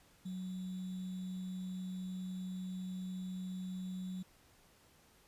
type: tone with sample-and-hold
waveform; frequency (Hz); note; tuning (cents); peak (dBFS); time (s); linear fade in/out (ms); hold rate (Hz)
sine; 185; F#3; 0; -39; 0.25-4.23; 10; 3675
effects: pink hiss -66 dBFS RMS until 5.27 s + resampled to 32000 Hz